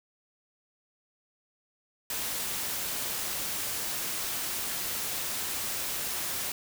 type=noise; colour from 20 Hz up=white; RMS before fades=-33 dBFS; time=2.1-6.52 s; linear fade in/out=2 ms; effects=none